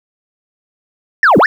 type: linear two-way sweep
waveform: sine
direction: down then up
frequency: 1877 to 146.83 to 1877 Hz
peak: -3 dBFS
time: 1.23-1.46 s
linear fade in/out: 2 ms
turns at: 1.38 s
effects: tanh soft clip ceiling -3 dBFS + 7-bit